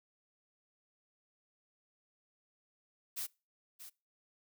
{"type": "noise with echo", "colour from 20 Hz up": "blue", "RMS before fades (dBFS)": -39, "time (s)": [3.16, 3.27], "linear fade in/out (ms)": 20, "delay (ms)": 630, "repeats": 1, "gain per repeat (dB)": -11, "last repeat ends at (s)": 3.9, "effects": ["noise-tail reverb RT60 0.3 s tail -24 dB re dry"]}